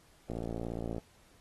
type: click train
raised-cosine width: 2 ms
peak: -24 dBFS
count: 40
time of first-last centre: 0.3-0.982 s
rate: 57.2 Hz
effects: pink hiss -64 dBFS RMS until 1.4 s + AAC 32 kbps